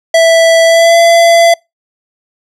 square tone with pitch glide, 659.3 to 675.9 Hz, E5 to E5, 0 to +43 cents, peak -4 dBFS, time 0.14-1.54 s, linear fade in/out 5 ms, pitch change +43 cents, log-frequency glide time 0.65-0.98 s, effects noise-tail reverb RT60 0.2 s tail -26 dB re dry + low-pass 9000 Hz 12 dB/octave

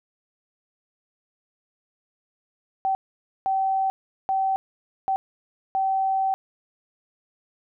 sine tone bursts at uneven times, 770 Hz, G5, 31 cents flat, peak -20 dBFS, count 5, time 2.85-2.95 / 3.46-3.9 / 4.29-4.56 / 5.08-5.16 / 5.75-6.34 s, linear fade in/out 0 ms, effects none

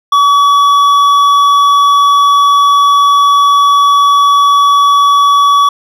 sine tone with hard clipping, 1137 Hz, C#6, 44 cents sharp, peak -6 dBFS, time 0.12-5.69 s, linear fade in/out 5 ms, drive 7 dB, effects none

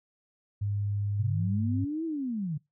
sine tone, 101.9 Hz, G#2, 32 cents flat, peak -27 dBFS, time 0.61-1.85 s, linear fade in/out 10 ms
sine linear two-way sweep, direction up then down, 110 to 332.9 to 139.1 Hz, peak -29 dBFS, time 1.19-2.58 s, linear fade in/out 10 ms, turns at 2.05 s
effects noise-tail reverb RT60 0.2 s tail -23 dB re dry

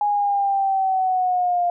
sine linear sweep, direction down, 830.6 to 698.5 Hz, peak -17 dBFS, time 0.01-1.7 s, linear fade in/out 2 ms, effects none

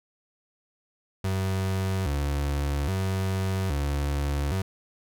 35% pulse tone with vibrato, 82.41 Hz, E2, in tune, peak -23 dBFS, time 1.24-4.62 s, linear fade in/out 5 ms, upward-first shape square, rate 0.61 Hz, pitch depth 250 cents each way, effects none

